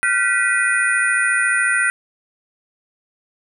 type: tone cluster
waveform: sine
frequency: 1403 / 1517 / 1952 / 2468 / 9550 Hz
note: F6 / F#6 / B6 / D#7 / D9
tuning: +8 / +43 / -21 / -15 / +28 cents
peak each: -22 / -19 / -19 / -25 / -26 dBFS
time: 0.03-1.9 s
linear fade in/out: 0 ms
effects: none